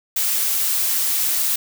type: noise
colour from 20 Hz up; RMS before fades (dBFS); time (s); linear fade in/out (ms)
blue; -20; 0.16-1.56; 5
effects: none